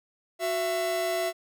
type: tone pair together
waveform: 45% pulse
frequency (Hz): 367.6 / 668.4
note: F#4 / E5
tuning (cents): -11 / +24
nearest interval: minor seventh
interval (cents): 1035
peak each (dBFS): -32 / -27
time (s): 0.39-1.33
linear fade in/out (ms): 50
effects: none